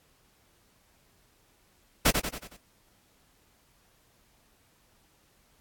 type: noise with echo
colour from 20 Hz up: pink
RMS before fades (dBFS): -20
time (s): 2.05-2.11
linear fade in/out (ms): 10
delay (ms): 92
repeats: 5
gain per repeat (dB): -6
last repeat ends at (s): 2.57
effects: pink hiss -65 dBFS RMS until 5.6 s + AAC 64 kbps